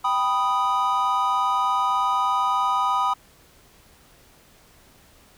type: chord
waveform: triangle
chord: G augmented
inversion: none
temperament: equal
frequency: 784 / 987.8 / 1244.5 Hz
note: G5 / B5 / D#6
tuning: 0 / 0 / 0 cents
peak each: -25 / -21 / -21 dBFS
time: 0.04-3.14 s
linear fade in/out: 10 ms
effects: pink hiss -54 dBFS RMS until 5.37 s